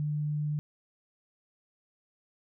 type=tone; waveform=sine; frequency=149.3 Hz; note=D3; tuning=29 cents sharp; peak=-28 dBFS; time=0-0.59 s; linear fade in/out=0 ms; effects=none